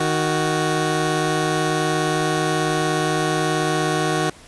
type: tone pair together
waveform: 15% pulse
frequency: 155.57 / 370 Hz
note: D#3 / F#4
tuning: 0 / 0 cents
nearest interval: octave + minor third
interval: 1500 cents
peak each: -15 dBFS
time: 0-4.3 s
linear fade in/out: 5 ms
effects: pink hiss -45 dBFS RMS until 4.47 s + resampled to 24000 Hz